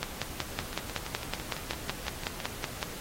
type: two click trains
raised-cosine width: 0.2 ms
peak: -19 / -12 dBFS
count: 11 / 16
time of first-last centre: 0.73-2.402 / 0.03-2.829 s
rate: 5.98 / 5.36 Hz
effects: pink hiss -42 dBFS RMS until 3 s + AAC 48 kbps